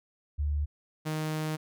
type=tone pair in turn; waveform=sine / sawtooth; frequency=73.42 / 155.57 Hz; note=D2 / D#3; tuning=0 / 0 cents; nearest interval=octave + minor second; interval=1300 cents; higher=second; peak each=-26 dBFS; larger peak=neither; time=0.38-0.66 / 1.05-1.57 s; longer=second; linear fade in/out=20 ms; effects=none